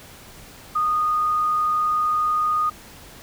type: tone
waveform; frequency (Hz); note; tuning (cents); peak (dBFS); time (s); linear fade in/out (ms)
sine; 1233; D#6; -16; -18; 0.75-2.7; 10
effects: pink hiss -44 dBFS RMS until 3.22 s